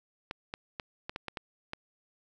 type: clicks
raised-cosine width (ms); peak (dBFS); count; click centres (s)
0.3; -20; 8; 0.311 / 0.539 / 0.798 / 1.095 / 1.161 / 1.283 / 1.372 / 1.734
effects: none